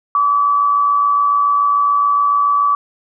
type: tone with amplitude modulation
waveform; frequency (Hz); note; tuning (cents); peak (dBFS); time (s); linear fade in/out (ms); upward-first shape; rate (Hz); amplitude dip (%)
sine; 1148; D6; -40; -9; 0.15-2.75; 2; sine; 107; 40
effects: none